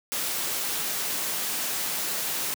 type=noise; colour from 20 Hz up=white; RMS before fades=-29 dBFS; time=0.12-2.54 s; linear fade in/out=0 ms; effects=high-pass 150 Hz 12 dB/octave